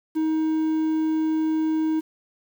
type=tone with quantisation; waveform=triangle; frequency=315.6 Hz; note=D#4; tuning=25 cents sharp; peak=-18 dBFS; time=0.15-2.01 s; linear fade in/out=20 ms; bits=8; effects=none